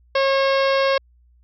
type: harmonic tone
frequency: 543 Hz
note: C#5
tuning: 36 cents flat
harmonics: 1 / 2 / 3 / 4 / 5 / 6 / 7 / 8 / 9 / 10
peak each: -17 / -23 / -27 / -29 / -31 / -33 / -34 / -35 / -36 / -37 dBFS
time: 0.15-0.98 s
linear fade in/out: 5 ms
effects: added 60 Hz sine -52 dBFS peak until 1.43 s